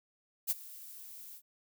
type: noise with ADSR envelope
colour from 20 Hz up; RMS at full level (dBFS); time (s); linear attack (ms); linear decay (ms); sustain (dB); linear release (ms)
violet; -29; 0.47-1.42; 37; 26; -20; 69
effects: none